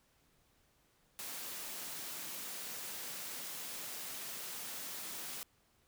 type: high-pass noise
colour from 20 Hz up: white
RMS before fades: -44 dBFS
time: 1.19-5.43 s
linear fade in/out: 0 ms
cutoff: 130 Hz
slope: 24 dB/octave
effects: pink hiss -72 dBFS RMS until 5.87 s